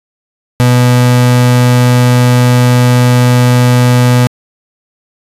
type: tone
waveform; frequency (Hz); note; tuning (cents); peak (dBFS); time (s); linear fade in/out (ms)
35% pulse; 123.6; B2; +2; -3; 0.6-4.27; 0
effects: resampled to 32000 Hz